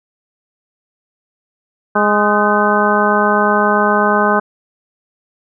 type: harmonic tone with a mistuned harmonic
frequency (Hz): 207.7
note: G#3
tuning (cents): 0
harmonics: 1 / 2 / 3 / 4 / 5 / 6 / 7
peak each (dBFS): -18 / -18 / -18 / -18 / -18 / -18 / -18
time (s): 1.95-4.4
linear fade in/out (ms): 10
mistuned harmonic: 7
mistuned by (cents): +77
effects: none